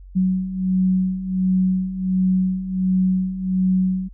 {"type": "beating tone pair", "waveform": "sine", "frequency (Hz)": [185.2, 186.6], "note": ["F#3", "F#3"], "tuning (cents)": [2, 15], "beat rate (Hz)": 1.4, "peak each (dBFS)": [-23, -18], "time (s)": [0.15, 4.09], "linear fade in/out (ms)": 20, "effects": ["added 46 Hz sine -38 dBFS peak until 4.13 s"]}